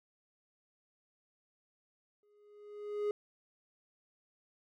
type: tone with exponential growth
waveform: triangle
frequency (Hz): 415.3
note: G#4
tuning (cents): 0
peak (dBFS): -27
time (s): 2.23-3.11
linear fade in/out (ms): 1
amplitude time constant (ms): 190
effects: none